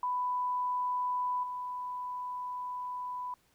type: tone with level steps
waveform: sine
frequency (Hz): 994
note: B5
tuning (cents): +11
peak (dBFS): -29 / -35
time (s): 0.03-3.34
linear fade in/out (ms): 2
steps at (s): 1.43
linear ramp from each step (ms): 5
effects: pink hiss -69 dBFS RMS until 3.54 s